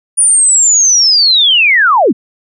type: linear sweep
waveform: sine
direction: down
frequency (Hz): 9580 to 165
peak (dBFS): -5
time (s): 0.17-2.13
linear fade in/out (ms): 20
effects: none